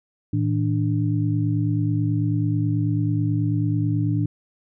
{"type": "tone cluster", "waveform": "sine", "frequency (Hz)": [111.5, 160.7, 293.9], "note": ["A2", "E3", "D4"], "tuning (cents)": [23, -44, 1], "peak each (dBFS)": [-21, -25, -25], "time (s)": [0.33, 4.26], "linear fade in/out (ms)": 5, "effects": []}